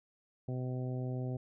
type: harmonic tone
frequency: 127.3 Hz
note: C3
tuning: 47 cents flat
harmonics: 1 / 2 / 3 / 4 / 5 / 6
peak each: -35 / -42 / -45 / -48 / -49 / -54 dBFS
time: 0.48-1.37 s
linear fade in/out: 5 ms
effects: none